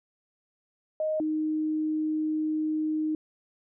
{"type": "tone pair in turn", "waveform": "sine", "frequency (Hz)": [622.3, 310.1], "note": ["D#5", "D#4"], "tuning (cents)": [0, -6], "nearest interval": "octave", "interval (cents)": 1206, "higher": "first", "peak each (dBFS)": -25, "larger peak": "neither", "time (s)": [[1, 1.2], [1.2, 3.15]], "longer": "second", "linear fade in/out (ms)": 2, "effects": []}